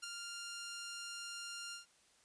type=tone with ADSR envelope; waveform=10% pulse; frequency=1396.9 Hz; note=F6; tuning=in tune; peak=-32 dBFS; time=0.02-1.86 s; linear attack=20 ms; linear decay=4 ms; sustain=-4 dB; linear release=130 ms; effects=white hiss -69 dBFS RMS until 2.24 s + resampled to 22050 Hz